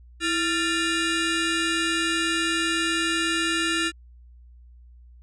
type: ring-modulated tone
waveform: 20% pulse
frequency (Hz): 1048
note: C6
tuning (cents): +2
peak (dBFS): -14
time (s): 0.2-3.92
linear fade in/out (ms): 50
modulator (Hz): 719
effects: added 60 Hz sine -46 dBFS peak until 5.22 s + resampled to 22050 Hz